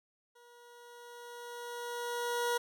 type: tone with level ramp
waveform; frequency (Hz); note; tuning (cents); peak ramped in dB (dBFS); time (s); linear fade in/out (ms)
20% pulse; 479.5; A#4; +49; -53 to -24; 0.35-2.58; 10
effects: none